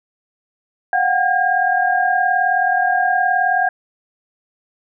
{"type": "tone cluster", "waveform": "sine", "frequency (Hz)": [719, 758, 1618], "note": ["F#5", "F#5", "G#6"], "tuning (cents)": [-50, 42, -46], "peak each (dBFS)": -18, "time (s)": [0.93, 3.69], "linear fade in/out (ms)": 2, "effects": []}